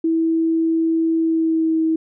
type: tone with pitch glide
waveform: sine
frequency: 326.2 to 321 Hz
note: E4 to E4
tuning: -18 to -46 cents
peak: -15 dBFS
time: 0.04-1.96 s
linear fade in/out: 5 ms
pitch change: -28 cents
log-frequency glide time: 1.18-1.77 s
effects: none